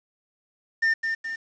triangle tone with echo, 1806 Hz, A6, 45 cents sharp, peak -17 dBFS, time 0.82-0.94 s, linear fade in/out 10 ms, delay 210 ms, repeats 2, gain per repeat -5 dB, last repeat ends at 1.36 s, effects resampled to 16000 Hz + 8-bit

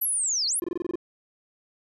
sine linear two-way sweep, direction down then up, 12000 to 4093 to 12000 Hz, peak -23 dBFS, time 0.01-0.6 s, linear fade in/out 10 ms, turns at 0.47 s
triangle tone bursts, 349.2 Hz, F4, in tune, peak -23 dBFS, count 8, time 0.62-0.956 s, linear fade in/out 2 ms, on 21 ms, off 24 ms
effects none

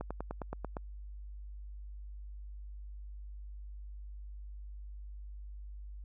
slowing click train, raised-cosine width 1 ms, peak -24 dBFS, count 8, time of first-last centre 0.01-0.768 s, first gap 96 ms, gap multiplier 1.04, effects added 50 Hz sine -43 dBFS peak until 6.04 s

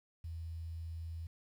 sine tone with quantisation, 82.41 Hz, E2, in tune, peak -40 dBFS, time 0.24-1.27 s, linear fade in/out 5 ms, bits 11, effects none

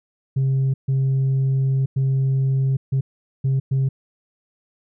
sine tone bursts at uneven times, 134 Hz, C3, 42 cents sharp, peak -14 dBFS, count 6, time 0.36-0.74 / 0.88-1.86 / 1.96-2.77 / 2.92-3.01 / 3.44-3.6 / 3.71-3.89 s, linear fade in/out 10 ms, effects tanh soft clip ceiling -15 dBFS

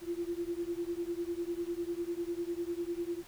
sine beating tone pair, 340 / 350 Hz, F4 / F4, -46 / +4 cents, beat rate 10 Hz, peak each -36 / -37 dBFS, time 0.01-3.23 s, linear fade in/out 50 ms, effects pink hiss -55 dBFS RMS until 3.27 s

